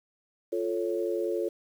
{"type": "chord", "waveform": "sine", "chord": "F augmented", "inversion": "none", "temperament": "equal", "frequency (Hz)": [349.2, 440, 554.4], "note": ["F4", "A4", "C#5"], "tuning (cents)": [0, 0, 0], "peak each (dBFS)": [-30, -31, -33], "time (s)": [0.52, 1.49], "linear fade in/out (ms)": 10, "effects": ["9-bit"]}